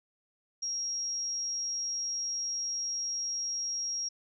sine tone, 5610 Hz, F8, 7 cents sharp, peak -31 dBFS, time 0.62-4.09 s, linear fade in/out 10 ms, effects none

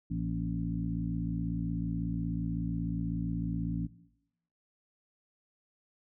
harmonic tone with a mistuned harmonic, 56.3 Hz, A1, 40 cents sharp, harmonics 1 / 2 / 3 / 4 / 5, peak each -39 / -39 / -34 / -40 / -38 dBFS, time 0.1-3.87 s, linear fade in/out 10 ms, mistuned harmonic 4, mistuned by +70 cents, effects noise-tail reverb RT60 0.8 s tail -17 dB re dry

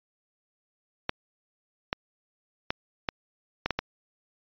clicks, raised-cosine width 0.3 ms, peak -10 dBFS, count 7, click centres 1.094 / 1.929 / 2.705 / 3.088 / 3.66 / 3.707 / 3.79 s, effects resampled to 11025 Hz

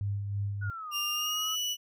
sine tone with tremolo, 100.8 Hz, G2, 49 cents sharp, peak -28 dBFS, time 0.01-0.7 s, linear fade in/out 0 ms, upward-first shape sine, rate 3.1 Hz, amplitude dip 40%
sine linear two-way sweep, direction down then up, 1480 to 1180 to 1287 Hz, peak -37 dBFS, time 0.61-1.56 s, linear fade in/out 20 ms, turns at 0.94 s
30% pulse tone with pitch glide, 2800 to 2951 Hz, F7 to F#7, +4 to -5 cents, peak -27 dBFS, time 0.91-1.77 s, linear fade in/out 50 ms, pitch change +91 cents, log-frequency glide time 1.14-1.53 s
effects none

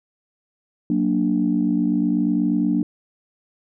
sine chord, Gb augmented, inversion none, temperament equal, 185 / 233.1 / 293.7 Hz, Gb3 / Bb3 / D4, 0 / 0 / 0 cents, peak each -22 / -21 / -20 dBFS, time 0.9-2.83 s, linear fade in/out 2 ms, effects tanh soft clip ceiling -8 dBFS

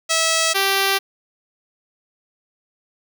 5% pulse tone pair in turn, 650 / 390.8 Hz, E5 / G4, -24 / -5 cents, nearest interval major sixth, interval 881 cents, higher first, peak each -5 dBFS, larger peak neither, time 0.09-0.54 / 0.54-0.99 s, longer neither, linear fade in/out 20 ms, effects none

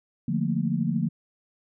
sine chord, Bb major seventh, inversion first, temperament equal, 146.83 / 174.61 / 220 / 233.1 Hz, D3 / F3 / A3 / Bb3, 0 / 0 / 0 / 0 cents, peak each -29 / -27 / -29 / -29 dBFS, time 0.28-1.09 s, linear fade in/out 5 ms, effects none

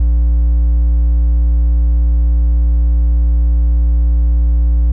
triangle tone with hard clipping, 58.3 Hz, A#1, 1 cent sharp, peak -9 dBFS, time 0-4.92 s, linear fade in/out 5 ms, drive 5 dB, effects none

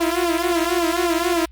sawtooth tone with flanger, 342.1 Hz, F4, 36 cents flat, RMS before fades -20 dBFS, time 0-1.46 s, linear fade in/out 10 ms, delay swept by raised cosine 0.46 to 6.36 ms, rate 3.7 Hz, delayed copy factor -0.95, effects added 60 Hz sine -41 dBFS peak until 1.51 s + Opus 24 kbps

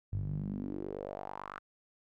sawtooth tone with band-pass filter sweep, 49 Hz, G1, in tune, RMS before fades -39 dBFS, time 0.12-1.59 s, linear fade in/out 10 ms, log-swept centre 100 to 1400 Hz, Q 4.2, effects none

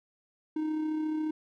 triangle tone with amplitude modulation, 310.3 Hz, D#4, 5 cents flat, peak -25 dBFS, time 0.56-1.31 s, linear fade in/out 5 ms, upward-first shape sine, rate 34.2 Hz, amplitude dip 35%, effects none

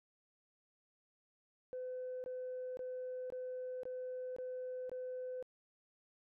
sine tone bursts, 507 Hz, B4, 45 cents sharp, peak -39 dBFS, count 7, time 1.73-5.426 s, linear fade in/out 0 ms, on 510 ms, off 21 ms, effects tanh soft clip ceiling -37 dBFS

